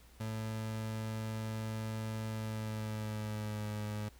30% pulse tone with pitch glide, 110 to 105.64 Hz, A2 to G#2, 0 to +30 cents, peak -34 dBFS, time 0.2-4.09 s, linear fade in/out 5 ms, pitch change -70 cents, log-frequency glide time 2.3-3.73 s, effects added 60 Hz sine -58 dBFS peak until 4.19 s + pink hiss -63 dBFS RMS until 4.19 s

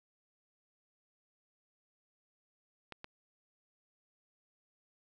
clicks, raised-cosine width 0.3 ms, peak -28 dBFS, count 2, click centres 2.923 / 3.044 s, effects none

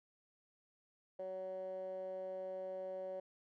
15% pulse tone with band-pass filter, 187.5 Hz, F#3, 23 cents sharp, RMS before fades -44 dBFS, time 1.19-3.2 s, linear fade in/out 5 ms, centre 550 Hz, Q 5.3, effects none

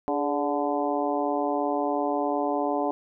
harmonic tone with a mistuned harmonic, 145.5 Hz, D3, 16 cents flat, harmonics 2 / 3 / 4 / 5 / 6 / 7, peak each -29 / -31 / -30 / -29 / -32 / -35 dBFS, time 0.08-2.91 s, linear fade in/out 0 ms, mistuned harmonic 3, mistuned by -69 cents, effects none

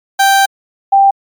30% pulse / sine tone pair in turn, 784 / 787.8 Hz, G5 / G5, 0 / +8 cents, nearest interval unison, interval 8 cents, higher second, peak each -4 dBFS, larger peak neither, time 0.19-0.46 / 0.92-1.11 s, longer first, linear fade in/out 10 ms, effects MP3 96 kbps

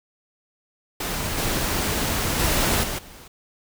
pink noise with level steps, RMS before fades -27 / -24 / -21 / -28 / -44 dBFS, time 1-3.28 s, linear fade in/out 5 ms, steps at 1.37 / 2.39 / 2.83 / 2.98 s, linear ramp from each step 10 ms, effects none

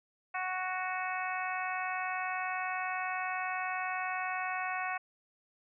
harmonic tone, 370 Hz, F#4, in tune, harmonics 2 / 3 / 4 / 5 / 6 / 7, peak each -37 / -39 / -40 / -41 / -42 / -42 dBFS, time 0.34-4.98 s, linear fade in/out 10 ms, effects none

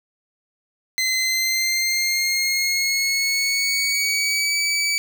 20% pulse tone with pitch glide, 2055 to 2293 Hz, C7 to D7, -32 to -42 cents, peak -14 dBFS, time 0.98-4.98 s, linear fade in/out 0 ms, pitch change +190 cents, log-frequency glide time 1.19-4.56 s, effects none

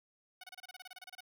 10% pulse tone bursts, 740 Hz, F#5, in tune, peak -39 dBFS, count 15, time 0.41-1.207 s, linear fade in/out 5 ms, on 27 ms, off 28 ms, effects none

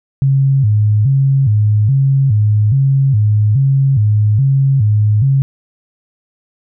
sine tone with vibrato, 120 Hz, B2, 49 cents flat, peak -8 dBFS, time 0.22-5.42 s, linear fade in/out 0 ms, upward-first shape square, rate 1.2 Hz, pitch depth 220 cents each way, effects none

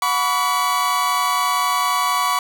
40% pulse tone cluster, 730 / 986 / 1137 Hz, F#5 / B5 / C#6, -24 / -3 / +44 cents, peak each -26 / -21 / -18 dBFS, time 0.02-2.39 s, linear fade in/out 2 ms, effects none

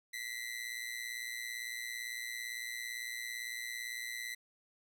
sawtooth ring-modulated tone, 2000 Hz, B6, 21 cents sharp, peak -33 dBFS, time 0.13-4.35 s, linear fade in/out 10 ms, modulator 58.9 Hz, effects none

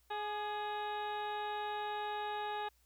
harmonic tone with a mistuned harmonic, 419.2 Hz, G#4, 16 cents sharp, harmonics 1 / 2 / 3 / 4 / 5 / 6 / 7 / 8 / 9, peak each -44 / -38 / -48 / -47 / -58 / -53 / -56 / -58 / -51 dBFS, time 0.1-2.69 s, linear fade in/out 10 ms, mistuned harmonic 3, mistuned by -45 cents, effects added 60 Hz sine -70 dBFS peak until 2.85 s + white hiss -73 dBFS RMS until 2.85 s

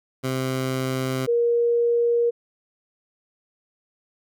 15% pulse / sine tone pair in turn, 130.81 / 472.3 Hz, C3 / A#4, 0 / +23 cents, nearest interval octave + minor seventh, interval 2223 cents, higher second, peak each -17 dBFS, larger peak neither, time 0.23-1.27 / 1.27-2.31 s, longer neither, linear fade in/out 20 ms, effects none

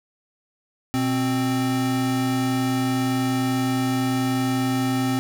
square tone pair together, 123.46 / 261.6 Hz, B2 / C4, 0 / 0 cents, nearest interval octave + minor second, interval 1300 cents, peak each -27 / -22 dBFS, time 0.94-5.19 s, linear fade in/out 0 ms, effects none

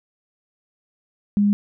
sine tone, 204.3 Hz, G#3, 28 cents flat, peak -14 dBFS, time 1.37-1.53 s, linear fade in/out 0 ms, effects none

